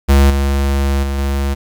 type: tone with level steps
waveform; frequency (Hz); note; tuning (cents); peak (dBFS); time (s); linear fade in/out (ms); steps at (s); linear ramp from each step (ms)
square; 69.2; C#2; -2; -7 / -13 / -17 / -15; 0.08-1.55; 20; 0.3 / 1.03 / 1.18; 5
effects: 8-bit